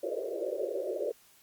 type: band-pass noise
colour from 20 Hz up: white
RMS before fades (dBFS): -34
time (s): 0.03-1.12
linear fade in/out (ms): 5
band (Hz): 350 to 610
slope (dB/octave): 96
effects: white hiss -61 dBFS RMS until 1.42 s + Opus 48 kbps